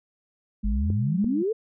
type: tone with pitch glide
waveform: sine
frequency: 207.7 to 203 Hz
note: G#3 to G#3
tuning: 0 to -39 cents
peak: -28 dBFS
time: 0.63-1.43 s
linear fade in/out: 10 ms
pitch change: -39 cents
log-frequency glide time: 0.89-1.29 s
type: exponential sweep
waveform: sine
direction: up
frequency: 45.58 to 466.2 Hz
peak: -22 dBFS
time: 0.64-1.53 s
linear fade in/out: 10 ms
type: clicks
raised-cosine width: 3 ms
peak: -20 dBFS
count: 2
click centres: 0.902 / 1.244 s
effects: none